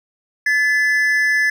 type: tone pair together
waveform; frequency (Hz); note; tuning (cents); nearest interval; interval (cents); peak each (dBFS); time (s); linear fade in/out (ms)
triangle; 1729.9 / 2015; A6 / B6; -30 / +34; minor third; 264; -13 / -18; 0.46-1.5; 5
effects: none